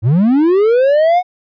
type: linear sweep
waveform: triangle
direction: up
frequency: 98.4 to 738 Hz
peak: -6 dBFS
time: 0.02-1.23 s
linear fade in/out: 50 ms
effects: resampled to 11025 Hz